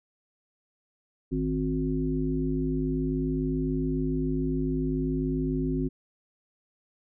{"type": "harmonic tone with a mistuned harmonic", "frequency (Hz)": 51.91, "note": "G#1", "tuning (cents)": 0, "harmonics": [1, 3, 5, 7], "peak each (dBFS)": [-32, -31, -28, -33], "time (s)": [1.31, 5.89], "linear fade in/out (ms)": 20, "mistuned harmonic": 5, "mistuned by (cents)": 22, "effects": []}